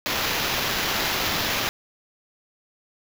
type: noise with sample-and-hold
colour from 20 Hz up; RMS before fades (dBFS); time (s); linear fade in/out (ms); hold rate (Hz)
white; -25; 0.06-1.69; 0; 8820
effects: none